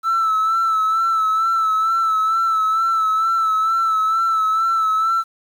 triangle tone with vibrato, 1318.5 Hz, E6, in tune, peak -12 dBFS, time 0.03-5.24 s, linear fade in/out 50 ms, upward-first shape sine, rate 2.2 Hz, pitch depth 38 cents each way, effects tanh soft clip ceiling -11 dBFS + 8-bit

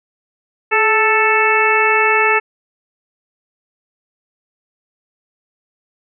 harmonic tone with a mistuned harmonic, 440 Hz, A4, in tune, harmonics 1 / 2 / 3 / 4 / 5 / 6, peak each -18 / -18 / -18 / -18 / -18 / -18 dBFS, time 0.71-2.4 s, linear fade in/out 20 ms, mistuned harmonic 1, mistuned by -46 cents, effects none

